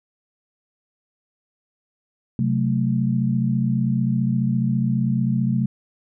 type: chord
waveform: sine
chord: F# diminished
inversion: second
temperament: equal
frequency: 130.81 / 185 / 220 Hz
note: C3 / F#3 / A3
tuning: 0 / 0 / 0 cents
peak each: -21 / -24 / -22 dBFS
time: 2.39-5.66 s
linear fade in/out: 2 ms
effects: none